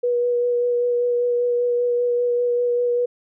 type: tone with vibrato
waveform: sine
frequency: 484.6 Hz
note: B4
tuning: 33 cents flat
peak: -17 dBFS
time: 0.03-3.06 s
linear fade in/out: 10 ms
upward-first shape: sine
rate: 5.1 Hz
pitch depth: 13 cents each way
effects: none